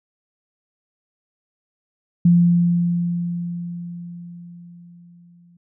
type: tone with exponential decay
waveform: sine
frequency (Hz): 173.1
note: F3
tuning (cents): -15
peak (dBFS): -9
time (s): 2.25-5.57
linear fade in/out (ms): 5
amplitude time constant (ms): 720
effects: none